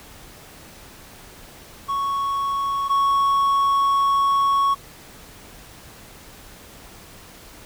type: tone pair in turn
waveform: triangle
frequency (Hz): 1108.7 / 1108.7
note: C#6 / C#6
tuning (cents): 0 / 0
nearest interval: unison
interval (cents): 0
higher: neither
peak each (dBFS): -19 / -14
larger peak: second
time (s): 1.88-2.89 / 2.89-4.75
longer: second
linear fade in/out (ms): 20
effects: pink hiss -44 dBFS RMS until 7.65 s